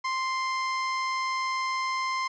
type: tone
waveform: 30% pulse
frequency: 1046.5 Hz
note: C6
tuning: in tune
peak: -24 dBFS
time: 0.04-2.28 s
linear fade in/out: 10 ms
effects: resampled to 16000 Hz + 10-bit